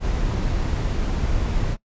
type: noise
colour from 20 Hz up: brown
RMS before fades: -22 dBFS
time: 0-1.77 s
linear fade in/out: 50 ms
effects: noise-tail reverb RT60 0.1 s tail -20 dB re dry + resampled to 16000 Hz